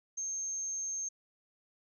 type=tone; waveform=sine; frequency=6390 Hz; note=G8; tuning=32 cents sharp; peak=-34 dBFS; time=0.17-1.09 s; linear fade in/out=10 ms; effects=none